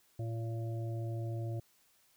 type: harmonic tone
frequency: 114.2 Hz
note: A#2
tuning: 35 cents flat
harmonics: 1 / 3 / 5 / 6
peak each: -35 / -45 / -49 / -51 dBFS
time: 0.19-1.6 s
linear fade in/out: 5 ms
effects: white hiss -69 dBFS RMS until 2.16 s